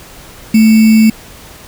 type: tone with sample-and-hold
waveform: sine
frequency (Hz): 220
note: A3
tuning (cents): 0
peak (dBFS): -3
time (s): 0.54-1.1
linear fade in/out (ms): 5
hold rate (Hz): 2450
effects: pink hiss -35 dBFS RMS until 1.67 s

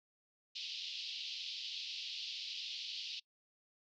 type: band-pass noise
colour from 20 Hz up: pink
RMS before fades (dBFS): -44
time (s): 0.55-3.2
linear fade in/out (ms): 10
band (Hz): 2800 to 5000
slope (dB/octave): 48
effects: noise-tail reverb RT60 0.1 s tail -24 dB re dry

